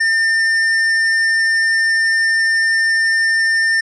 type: tone with tanh clipping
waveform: sine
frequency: 1803 Hz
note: A6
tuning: 42 cents sharp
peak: -14 dBFS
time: 0-3.81 s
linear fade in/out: 10 ms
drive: 11 dB
effects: resampled to 22050 Hz